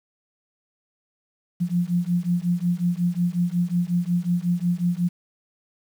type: beating tone pair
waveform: sine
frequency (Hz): 172.6 / 178.1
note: F3 / F3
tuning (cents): -20 / +34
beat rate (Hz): 5.5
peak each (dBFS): -23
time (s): 1.6-5.09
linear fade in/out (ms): 20
effects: 8-bit